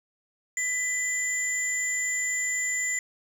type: tone pair together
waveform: sine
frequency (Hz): 2000 / 7148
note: B6 / A8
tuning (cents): +21 / +26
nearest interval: octave + minor seventh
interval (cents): 2205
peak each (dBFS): -27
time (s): 0.57-2.99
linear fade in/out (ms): 2
effects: tanh soft clip ceiling -20 dBFS + 8-bit